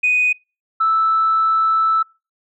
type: tone pair in turn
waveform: sine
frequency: 2489 / 1316.1 Hz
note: D#7 / E6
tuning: 0 / -3 cents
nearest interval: major seventh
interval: 1103 cents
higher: first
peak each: -12 dBFS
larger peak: neither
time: 0.03-0.33 / 0.8-2.03 s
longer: second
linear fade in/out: 10 ms
effects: noise-tail reverb RT60 0.3 s tail -26 dB re dry + tanh soft clip ceiling -8 dBFS